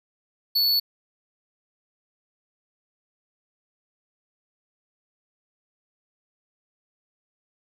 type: tone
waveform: square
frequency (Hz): 4435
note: C#8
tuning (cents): 0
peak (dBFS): -19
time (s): 0.55-0.8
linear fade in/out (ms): 10
effects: none